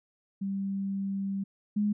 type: tone pair in turn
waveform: sine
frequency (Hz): 196 / 207.7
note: G3 / G#3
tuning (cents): 0 / 0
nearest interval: minor second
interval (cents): 100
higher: second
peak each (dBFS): -29 / -24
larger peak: second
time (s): 0.41-1.44 / 1.76-1.93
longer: first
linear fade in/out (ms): 10
effects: none